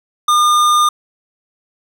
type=tone with hard clipping; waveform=sine; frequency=1211 Hz; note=D#6; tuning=47 cents flat; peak=-11 dBFS; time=0.28-0.89 s; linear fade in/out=5 ms; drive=15 dB; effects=none